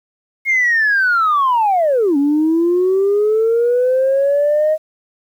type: linear two-way sweep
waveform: sine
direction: down then up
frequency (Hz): 2166 to 277.2 to 629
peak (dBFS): -10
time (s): 0.45-4.78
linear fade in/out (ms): 50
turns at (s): 2.17
effects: tanh soft clip ceiling -8 dBFS + 8-bit